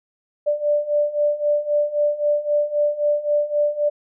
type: beating tone pair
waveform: sine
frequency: 587.3 / 591.1 Hz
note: D5 / D5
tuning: 0 / +11 cents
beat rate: 3.8 Hz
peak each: -22 / -19 dBFS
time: 0.46-3.9 s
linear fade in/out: 20 ms
effects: none